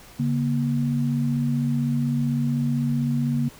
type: tone pair together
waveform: sine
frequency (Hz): 141.39 / 237.2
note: C#3 / A#3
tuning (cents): +35 / +30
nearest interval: major sixth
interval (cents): 895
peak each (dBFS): -23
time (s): 0.19-3.49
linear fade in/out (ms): 10
effects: pink hiss -47 dBFS RMS until 3.59 s